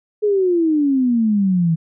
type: exponential sweep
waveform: sine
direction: down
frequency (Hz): 428 to 159.3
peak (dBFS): -13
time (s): 0.22-1.76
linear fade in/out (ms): 20
effects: none

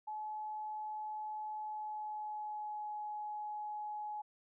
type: tone with pitch glide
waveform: sine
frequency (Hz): 855 to 843.2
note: A5 to G#5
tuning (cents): -50 to +26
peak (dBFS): -39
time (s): 0.07-4.22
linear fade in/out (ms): 10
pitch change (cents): -24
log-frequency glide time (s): 1.58-2.93
effects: none

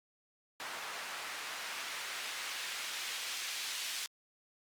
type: noise with band-pass filter sweep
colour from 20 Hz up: white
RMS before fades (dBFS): -41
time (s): 0.6-4.06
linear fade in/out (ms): 0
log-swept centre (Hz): 1200 to 3400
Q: 0.82
effects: Opus 48 kbps

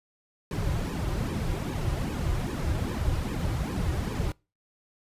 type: noise with flanger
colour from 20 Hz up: brown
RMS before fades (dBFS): -29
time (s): 0.51-4.32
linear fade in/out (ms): 2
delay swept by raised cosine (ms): 1.4 to 4.6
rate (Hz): 2.5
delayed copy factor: -0.85
effects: noise-tail reverb RT60 0.3 s tail -25 dB re dry + resampled to 32000 Hz

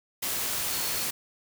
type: tone in noise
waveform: sine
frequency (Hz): 4352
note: C#8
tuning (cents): -33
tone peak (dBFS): -39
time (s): 0.7-1.04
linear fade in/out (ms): 10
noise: white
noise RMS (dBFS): -30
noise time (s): 0.22-1.11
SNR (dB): -12
effects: none

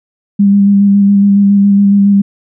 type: tone with vibrato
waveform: sine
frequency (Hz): 200.2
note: G3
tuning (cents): +37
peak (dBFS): -4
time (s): 0.39-2.22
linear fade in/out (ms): 10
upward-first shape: square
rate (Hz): 7.2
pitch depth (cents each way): 14
effects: none

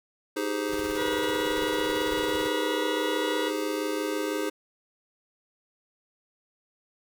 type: chord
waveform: square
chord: Ab major seventh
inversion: second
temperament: just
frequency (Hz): 311.5 / 389.3 / 415.3 / 519.1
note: Eb4 / G4 / Ab4 / C5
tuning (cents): +2 / -12 / 0 / -14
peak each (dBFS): -32 / -36 / -33 / -35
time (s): 0.36-4.5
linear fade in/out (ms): 10
type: noise with tremolo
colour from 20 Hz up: pink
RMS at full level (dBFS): -39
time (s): 0.67-2.51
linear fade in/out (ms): 50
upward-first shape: sine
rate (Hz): 18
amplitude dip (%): 75
type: harmonic tone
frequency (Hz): 483.6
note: B4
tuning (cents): -36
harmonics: 1 / 2 / 3 / 4 / 6 / 7 / 8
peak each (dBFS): -32 / -35 / -37 / -38 / -40 / -40 / -41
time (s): 0.95-3.52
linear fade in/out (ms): 50
effects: none

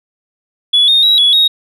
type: tone with pitch steps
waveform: sine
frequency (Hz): 3406 / 3687 / 3864 / 3382 / 3764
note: G#7 / A#7 / B7 / G#7 / A#7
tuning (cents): +43 / -20 / -39 / +31 / +16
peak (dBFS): -5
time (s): 0.73-1.48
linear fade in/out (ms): 10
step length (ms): 150
effects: tanh soft clip ceiling -3 dBFS

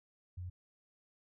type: tone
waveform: sine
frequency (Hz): 89.9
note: F#2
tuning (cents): -49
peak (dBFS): -40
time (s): 0.37-0.5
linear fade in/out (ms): 10
effects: none

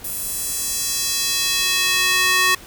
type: tone with high-pass filter sweep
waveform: square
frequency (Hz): 370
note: F#4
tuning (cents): 0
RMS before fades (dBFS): -20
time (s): 0.04-2.55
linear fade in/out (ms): 5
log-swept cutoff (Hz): 12000 to 1500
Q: 1.1
effects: pink hiss -41 dBFS RMS until 2.66 s

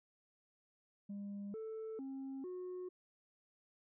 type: tone with pitch steps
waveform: sine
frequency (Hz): 201.5 / 441.3 / 268.9 / 364.3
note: G3 / A4 / C4 / F#4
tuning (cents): +48 / +5 / +47 / -27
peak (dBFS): -40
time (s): 1.09-2.89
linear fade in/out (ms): 10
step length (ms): 450
effects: tanh soft clip ceiling -41 dBFS

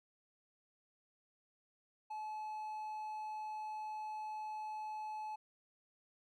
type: tone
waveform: triangle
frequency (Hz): 859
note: A5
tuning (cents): -42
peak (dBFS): -39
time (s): 2.1-5.36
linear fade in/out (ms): 10
effects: none

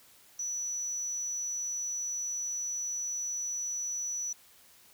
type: tone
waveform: sine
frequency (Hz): 5920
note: F#8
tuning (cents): 0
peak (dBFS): -31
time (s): 0.39-4.33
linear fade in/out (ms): 5
effects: tanh soft clip ceiling -28 dBFS + white hiss -59 dBFS RMS until 4.93 s

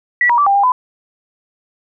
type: tone with pitch steps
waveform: sine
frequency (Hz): 1948 / 955 / 1161 / 795 / 803 / 1006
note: B6 / A#5 / D6 / G5 / G5 / B5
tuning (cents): -24 / +42 / -20 / +24 / +41 / +32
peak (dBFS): -9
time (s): 0.21-0.72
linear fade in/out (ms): 2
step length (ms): 85
effects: none

